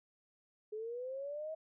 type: linear sweep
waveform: sine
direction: up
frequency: 420 to 642 Hz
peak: -39 dBFS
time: 0.72-1.55 s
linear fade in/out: 10 ms
effects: none